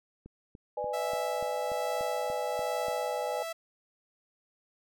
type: click train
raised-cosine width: 3 ms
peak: -34 dBFS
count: 10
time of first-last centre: 0.26-2.884 s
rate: 3.43 Hz
type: chord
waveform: sine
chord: G# diminished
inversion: first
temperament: just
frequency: 498.4 / 598 / 830.6 Hz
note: B4 / D5 / G#5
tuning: +16 / +31 / 0 cents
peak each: -35 dBFS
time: 0.77-3.43 s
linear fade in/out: 5 ms
type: tone with tremolo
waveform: sawtooth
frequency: 659.3 Hz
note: E5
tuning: in tune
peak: -30 dBFS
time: 0.93-3.53 s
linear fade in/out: 10 ms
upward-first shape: sine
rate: 1.2 Hz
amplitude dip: 35%
effects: none